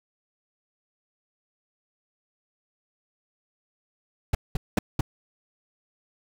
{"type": "noise bursts", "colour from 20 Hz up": "brown", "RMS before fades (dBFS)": -21, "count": 4, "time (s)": [4.33, 5.01], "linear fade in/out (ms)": 5, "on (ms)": 20, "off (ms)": 200, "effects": []}